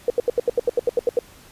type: tone bursts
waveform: sine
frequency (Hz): 483.1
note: B4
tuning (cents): -38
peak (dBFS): -14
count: 12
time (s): 0.08-1.19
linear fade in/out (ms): 2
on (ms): 21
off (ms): 78
effects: pink hiss -48 dBFS RMS until 1.51 s + resampled to 32000 Hz